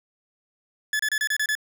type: tone bursts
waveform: 40% pulse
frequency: 1720 Hz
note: A6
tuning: 40 cents flat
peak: -21 dBFS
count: 7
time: 0.93-1.552 s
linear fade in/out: 2 ms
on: 64 ms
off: 29 ms
effects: none